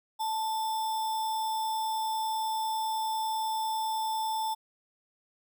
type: tone with sample-and-hold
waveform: sine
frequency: 881 Hz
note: A5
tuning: 2 cents sharp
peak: -28 dBFS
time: 0.19-4.55 s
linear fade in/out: 20 ms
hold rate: 4410 Hz
effects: none